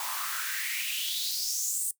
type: noise with high-pass filter sweep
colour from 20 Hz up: white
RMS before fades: -32 dBFS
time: 0-1.91 s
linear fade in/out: 2 ms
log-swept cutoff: 880 to 9000 Hz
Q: 4.6
effects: noise-tail reverb RT60 0.1 s tail -18 dB re dry